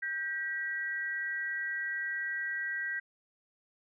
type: tone pair together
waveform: sine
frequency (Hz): 1575 / 1923.9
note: G6 / B6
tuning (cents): +8 / -46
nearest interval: minor third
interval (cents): 346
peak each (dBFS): -35 / -35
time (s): 0.02-3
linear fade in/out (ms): 10
effects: none